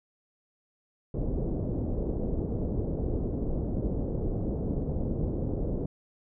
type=low-pass noise; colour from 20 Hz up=pink; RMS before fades=-30 dBFS; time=1.14-5.86 s; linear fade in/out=5 ms; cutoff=500 Hz; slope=24 dB/octave; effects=none